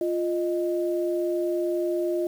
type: tone pair together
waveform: sine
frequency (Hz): 349.2 / 619.2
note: F4 / D#5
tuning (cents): 0 / -9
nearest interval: minor seventh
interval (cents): 991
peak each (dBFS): -24 / -29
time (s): 0.01-2.27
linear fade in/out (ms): 2
effects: 8-bit